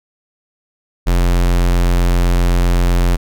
square tone, 43.89 Hz, F1, 9 cents sharp, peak -11 dBFS, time 1.06-3.17 s, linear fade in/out 20 ms, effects none

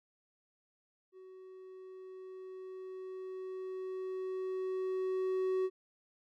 triangle tone with level ramp, 374.8 Hz, F#4, 22 cents sharp, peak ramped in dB -49 to -27 dBFS, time 1.12-5.7 s, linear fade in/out 50 ms, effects none

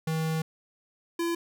square tone pair in turn, 159.8 / 338.6 Hz, D#3 / E4, +47 / +46 cents, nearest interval octave + minor second, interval 1299 cents, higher second, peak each -27 dBFS, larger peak neither, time 0.07-0.42 / 1.19-1.35 s, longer first, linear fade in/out 5 ms, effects none

